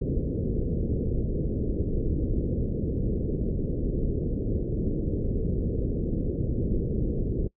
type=low-pass noise; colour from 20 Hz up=pink; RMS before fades=-27 dBFS; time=0.01-7.48 s; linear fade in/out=10 ms; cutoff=480 Hz; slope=48 dB/octave; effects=noise-tail reverb RT60 0.1 s tail -23 dB re dry